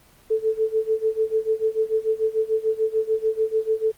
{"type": "tone with tremolo", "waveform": "sine", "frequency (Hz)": 440, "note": "A4", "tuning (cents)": 0, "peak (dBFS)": -16, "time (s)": [0.3, 3.92], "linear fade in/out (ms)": 10, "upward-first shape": "sine", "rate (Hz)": 6.8, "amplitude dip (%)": 90, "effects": ["pink hiss -54 dBFS RMS until 3.97 s", "Opus 24 kbps"]}